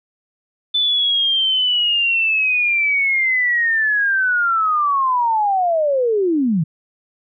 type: linear sweep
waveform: sine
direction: down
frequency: 3520 to 146.1 Hz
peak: -14 dBFS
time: 0.74-6.64 s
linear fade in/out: 10 ms
effects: none